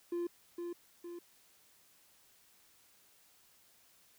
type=tone with echo; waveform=triangle; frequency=346.4 Hz; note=F4; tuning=14 cents flat; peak=-31 dBFS; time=0.12-0.27 s; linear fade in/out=5 ms; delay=460 ms; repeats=2; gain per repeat=-5 dB; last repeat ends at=1.19 s; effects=tanh soft clip ceiling -27 dBFS + white hiss -66 dBFS RMS until 4.18 s